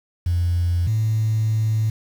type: tone pair in turn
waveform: sine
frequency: 87.31 / 109.56 Hz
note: F2 / A2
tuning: 0 / -7 cents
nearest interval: major third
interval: 393 cents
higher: second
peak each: -16 dBFS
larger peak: neither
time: 0.26-0.87 / 0.87-1.9 s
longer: second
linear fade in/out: 5 ms
effects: tanh soft clip ceiling -13 dBFS + 7-bit